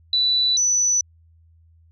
sine tone pair in turn, 3968 / 5966 Hz, B7 / F#8, +7 / +13 cents, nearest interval perfect fifth, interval 706 cents, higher second, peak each -16 dBFS, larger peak neither, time 0.13-0.57 / 0.57-1.01 s, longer neither, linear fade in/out 2 ms, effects added 82 Hz sine -51 dBFS peak until 1.91 s

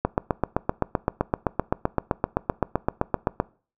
click train, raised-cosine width 1 ms, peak -6 dBFS, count 27, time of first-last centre 0.05-3.401 s, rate 7.76 Hz, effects noise-tail reverb RT60 0.4 s tail -22 dB re dry

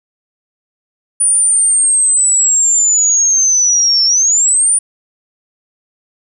sine linear two-way sweep, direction down then up, 9480 to 5350 to 9480 Hz, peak -8 dBFS, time 1.2-4.79 s, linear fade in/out 10 ms, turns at 4.05 s, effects none

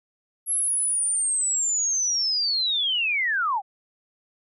sine linear sweep, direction down, 11270 to 733 Hz, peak -21 dBFS, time 0.46-3.62 s, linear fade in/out 50 ms, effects none

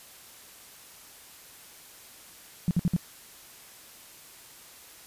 sine tone bursts, 174.3 Hz, F3, 3 cents flat, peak -20 dBFS, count 4, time 2.68-2.964 s, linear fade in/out 0 ms, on 29 ms, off 56 ms, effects white hiss -50 dBFS RMS until 5.06 s + resampled to 32000 Hz

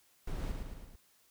brown noise with echo, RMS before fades -37 dBFS, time 0.27-0.52 s, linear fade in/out 5 ms, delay 110 ms, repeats 4, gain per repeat -4 dB, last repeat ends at 0.96 s, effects white hiss -68 dBFS RMS until 1.3 s

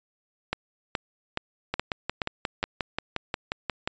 two click trains, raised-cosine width 0.3 ms, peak -10 / -11 dBFS, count 6 / 13, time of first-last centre 0.53-2.64 / 1.74-3.875 s, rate 2.37 / 5.62 Hz, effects resampled to 16000 Hz

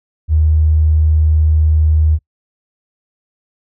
triangle tone with tanh clipping, 77.9 Hz, D#2, 3 cents sharp, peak -8 dBFS, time 0.28-2.19 s, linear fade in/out 50 ms, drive 3 dB, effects noise-tail reverb RT60 0.1 s tail -24 dB re dry

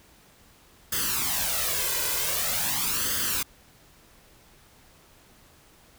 white noise with flanger, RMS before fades -27 dBFS, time 0.92-3.43 s, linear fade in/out 5 ms, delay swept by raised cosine 0.62 to 2.02 ms, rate 0.45 Hz, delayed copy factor +0.7, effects pink hiss -56 dBFS RMS until 5.98 s

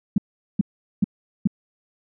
sine tone bursts, 200.3 Hz, G3, 38 cents sharp, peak -13 dBFS, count 4, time 0.16-1.474 s, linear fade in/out 5 ms, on 21 ms, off 410 ms, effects none

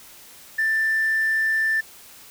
sine tone with hard clipping, 1774 Hz, A6, 14 cents sharp, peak -19 dBFS, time 0.58-1.81 s, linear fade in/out 10 ms, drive 1 dB, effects white hiss -46 dBFS RMS until 2.3 s

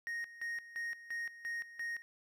triangle tone with tremolo, 1864.7 Hz, A#6, in tune, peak -35 dBFS, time 0.07-2.02 s, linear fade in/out 0 ms, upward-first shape square, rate 2.9 Hz, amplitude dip 80%, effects none

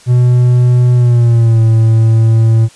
triangle tone with pitch glide, 123.47 to 112.57 Hz, B2 to A2, 0 to +40 cents, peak -3 dBFS, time 0.06-2.69 s, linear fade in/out 50 ms, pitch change -160 cents, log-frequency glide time 0.94-1.6 s, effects white hiss -41 dBFS RMS until 2.75 s + resampled to 22050 Hz

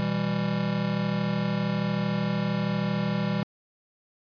square chord, E minor, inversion second, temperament just, 123.61 / 164.81 / 197.78 Hz, B2 / E3 / G3, +2 / 0 / +16 cents, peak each -33 / -30 / -28 dBFS, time 0-3.43 s, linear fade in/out 0 ms, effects resampled to 11025 Hz

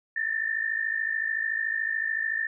sine tone pair together, 1760 / 1813.7 Hz, A6 / A#6, 0 / -48 cents, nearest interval minor second, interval 52 cents, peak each -29 / -28 dBFS, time 0.16-2.47 s, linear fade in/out 5 ms, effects none

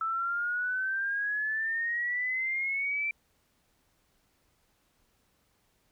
sine exponential sweep, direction up, 1312 to 2349 Hz, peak -28 dBFS, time 0.01-3.11 s, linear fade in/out 2 ms, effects pink hiss -71 dBFS RMS until 5.91 s

